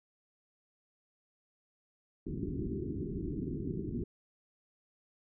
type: low-pass noise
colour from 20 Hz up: white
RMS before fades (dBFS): -37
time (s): 2.26-4.04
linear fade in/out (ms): 5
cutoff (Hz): 400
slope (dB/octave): 96
effects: none